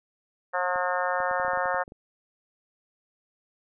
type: harmonic tone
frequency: 180 Hz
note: F#3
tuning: 47 cents flat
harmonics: 3 / 4 / 5 / 6 / 7 / 8 / 9 / 10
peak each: -30 / -31 / -32 / -33 / -33 / -34 / -35 / -35 dBFS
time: 0.53-1.84 s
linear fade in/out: 20 ms
type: clicks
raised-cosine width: 2 ms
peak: -32 dBFS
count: 12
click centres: 0.759 / 1.203 / 1.312 / 1.399 / 1.449 / 1.481 / 1.534 / 1.574 / 1.657 / 1.745 / 1.879 / 1.921 s
effects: none